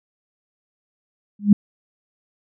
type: tone with exponential growth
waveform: sine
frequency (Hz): 204.9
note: G#3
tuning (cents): -23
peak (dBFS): -4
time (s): 1.39-1.53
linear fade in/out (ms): 5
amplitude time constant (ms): 30
effects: none